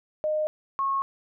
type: tone pair in turn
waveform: sine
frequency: 614 / 1091.5 Hz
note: D#5 / C#6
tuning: -23 / -27 cents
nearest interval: minor seventh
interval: 996 cents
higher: second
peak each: -23 dBFS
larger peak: neither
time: 0.24-0.47 / 0.79-1.02 s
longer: neither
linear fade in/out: 0 ms
effects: none